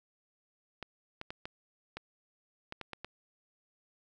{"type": "clicks", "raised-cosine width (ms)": 0.3, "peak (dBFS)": -24, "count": 9, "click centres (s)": [0.827, 1.214, 1.305, 1.455, 1.97, 2.724, 2.813, 2.933, 3.046], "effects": []}